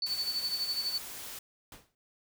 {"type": "tone with tremolo", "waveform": "sine", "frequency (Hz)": 4483, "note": "C#8", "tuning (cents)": 19, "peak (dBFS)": -28, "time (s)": [0.02, 0.98], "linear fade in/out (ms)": 2, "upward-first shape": "sine", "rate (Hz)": 12, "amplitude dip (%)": 65}
{"type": "noise", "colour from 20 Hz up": "white", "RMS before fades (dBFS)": -43, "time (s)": [0.06, 1.39], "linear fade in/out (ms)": 5}
{"type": "noise with exponential decay", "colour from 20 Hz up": "pink", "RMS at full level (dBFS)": -45, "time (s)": [1.72, 1.95], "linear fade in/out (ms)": 1, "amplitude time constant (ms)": 49}
{"effects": []}